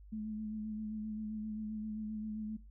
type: tone with vibrato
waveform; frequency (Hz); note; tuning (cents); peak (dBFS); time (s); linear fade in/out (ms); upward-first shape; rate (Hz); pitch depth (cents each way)
sine; 215.3; A3; -37; -37; 0.12-2.57; 10; sine; 7.6; 24
effects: noise-tail reverb RT60 0.2 s tail -17 dB re dry + added 50 Hz sine -52 dBFS peak until 2.7 s